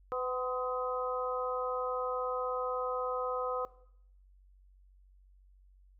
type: harmonic tone with a mistuned harmonic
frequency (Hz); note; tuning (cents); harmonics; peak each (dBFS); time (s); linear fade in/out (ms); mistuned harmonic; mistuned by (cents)
251.9; B3; +34; 2 / 3 / 4 / 5; -34 / -43 / -40 / -37; 0.12-3.65; 0; 4; +35
effects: noise-tail reverb RT60 0.7 s tail -18 dB re dry + added 47 Hz sine -58 dBFS peak until 5.99 s